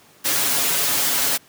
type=noise with comb filter; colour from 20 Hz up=white; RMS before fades=-20 dBFS; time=0.24-1.38 s; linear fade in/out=20 ms; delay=7.2 ms; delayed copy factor=+0.95; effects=pink hiss -51 dBFS RMS until 1.48 s + high-pass 150 Hz 12 dB/octave